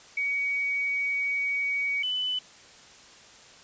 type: tone pair in turn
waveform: sine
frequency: 2254 / 3003 Hz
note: C#7 / F#7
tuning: +28 / +25 cents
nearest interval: perfect fourth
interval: 497 cents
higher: second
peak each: -25 / -26 dBFS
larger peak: first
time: 0.17-2.03 / 2.03-2.39 s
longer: first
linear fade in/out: 5 ms
effects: white hiss -51 dBFS RMS until 3.63 s + resampled to 16000 Hz